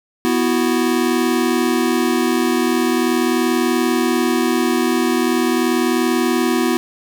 square chord, B suspended fourth, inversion none, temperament equal, 246.9 / 329.6 / 370 Hz, B3 / E4 / F#4, 0 / 0 / 0 cents, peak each -19 / -20 / -21 dBFS, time 0.25-6.77 s, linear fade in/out 0 ms, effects none

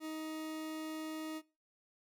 40% pulse tone, 314 Hz, D#4, 16 cents sharp, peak -39 dBFS, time 0-1.42 s, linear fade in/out 50 ms, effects noise-tail reverb RT60 0.3 s tail -20 dB re dry

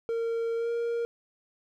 triangle tone with pitch glide, 460 to 468 Hz, A#4 to A#4, -23 to +7 cents, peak -25 dBFS, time 0.09-1.05 s, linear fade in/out 0 ms, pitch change +30 cents, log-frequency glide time 0.56-0.7 s, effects none

